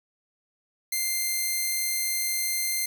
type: tone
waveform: 5% pulse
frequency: 2093 Hz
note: C7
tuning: in tune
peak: -15 dBFS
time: 0.92-2.86 s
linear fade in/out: 5 ms
effects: 8-bit